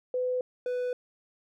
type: tone pair in turn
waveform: sine / triangle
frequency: 503 / 496.4 Hz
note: B4 / B4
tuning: +32 / +9 cents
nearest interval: unison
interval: 23 cents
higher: first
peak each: -26 dBFS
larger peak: neither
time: 0.14-0.41 / 0.66-0.93 s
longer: neither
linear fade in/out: 2 ms
effects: none